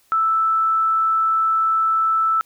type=tone; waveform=sine; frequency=1318.5 Hz; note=E6; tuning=in tune; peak=-15 dBFS; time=0.12-2.41 s; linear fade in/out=0 ms; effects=white hiss -59 dBFS RMS until 2.45 s